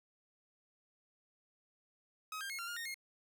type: tone with pitch steps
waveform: sawtooth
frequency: 1268 / 1596 / 2164 / 1380 / 1417 / 1848 / 2144 Hz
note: D#6 / G6 / C#7 / F6 / F6 / A#6 / C7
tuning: +32 / +31 / -42 / -21 / +25 / -16 / +42 cents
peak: -37 dBFS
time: 2.32-2.943 s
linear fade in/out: 2 ms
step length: 89 ms
effects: none